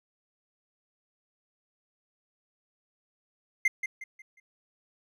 triangle tone with echo, 2093 Hz, C7, in tune, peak -18 dBFS, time 3.65-3.68 s, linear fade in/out 5 ms, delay 180 ms, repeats 4, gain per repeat -9 dB, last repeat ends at 4.4 s, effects none

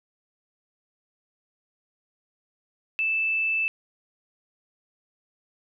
sine tone, 2637 Hz, E7, in tune, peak -22 dBFS, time 2.99-3.68 s, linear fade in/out 0 ms, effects none

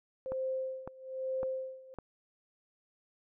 sine tone with tremolo, 523.3 Hz, C5, in tune, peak -31 dBFS, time 0.26-1.94 s, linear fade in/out 0 ms, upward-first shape sine, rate 1.1 Hz, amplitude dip 90%
click train, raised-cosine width 1 ms, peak -26 dBFS, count 4, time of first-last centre 0.32-1.987 s, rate 1.8 Hz
effects none

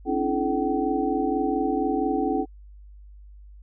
sine tone cluster, 268.3 / 292.6 / 334.3 / 429 / 762 Hz, C4 / D4 / E4 / A4 / G5, +44 / -6 / +24 / -44 / -49 cents, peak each -28 dBFS, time 0.05-2.46 s, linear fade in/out 50 ms, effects added 50 Hz sine -43 dBFS peak until 3.62 s

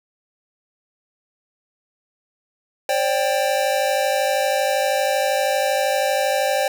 square chord, C suspended second, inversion none, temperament equal with one note detuned, 534.6 / 587.3 / 784 Hz, C5 / D5 / G5, +37 / 0 / 0 cents, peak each -23 dBFS, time 2.89-6.68 s, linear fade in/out 2 ms, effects none

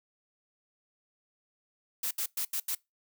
blue noise bursts at uneven times, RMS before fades -32 dBFS, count 5, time 2.03-2.11 / 2.18-2.26 / 2.37-2.45 / 2.53-2.6 / 2.68-2.75 s, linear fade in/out 5 ms, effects noise-tail reverb RT60 0.2 s tail -23 dB re dry

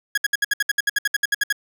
40% pulse tone bursts, 1661.2 Hz, G#6, in tune, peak -15 dBFS, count 16, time 0.15-1.526 s, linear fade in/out 5 ms, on 26 ms, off 64 ms, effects none

